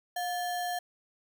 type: tone with sample-and-hold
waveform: sine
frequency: 713 Hz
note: F5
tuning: 36 cents sharp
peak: -30 dBFS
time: 0.16-0.79 s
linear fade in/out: 5 ms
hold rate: 2450 Hz
effects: none